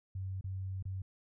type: tone with dropouts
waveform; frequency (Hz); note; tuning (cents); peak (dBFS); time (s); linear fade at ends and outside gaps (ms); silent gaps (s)
sine; 95; F#2; +46; -36; 0.15-1.02; 5; 0.411-0.441 / 0.826-0.853
effects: none